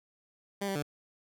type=tone with pitch steps; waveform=15% pulse; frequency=199.6 / 194.8 / 146.4 Hz; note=G3 / G3 / D3; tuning=+32 / -11 / -5 cents; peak=-25 dBFS; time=0.61-0.826 s; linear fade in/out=10 ms; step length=72 ms; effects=none